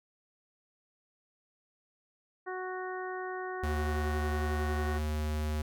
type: harmonic tone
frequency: 370 Hz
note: F#4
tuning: in tune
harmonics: 1 / 2 / 3 / 4 / 5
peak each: -38 / -41 / -43 / -44 / -45 dBFS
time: 2.46-4.99 s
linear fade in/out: 20 ms
type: tone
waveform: square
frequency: 76.2 Hz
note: D#2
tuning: 36 cents flat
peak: -31 dBFS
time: 3.63-5.62 s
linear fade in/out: 5 ms
effects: none